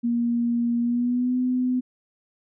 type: tone with pitch glide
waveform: sine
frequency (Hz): 236.6 to 252.1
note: A#3 to B3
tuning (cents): +26 to +36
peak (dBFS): -20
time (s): 0.03-1.81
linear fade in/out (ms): 20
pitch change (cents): +110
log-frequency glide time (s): 0.8-1.37
effects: none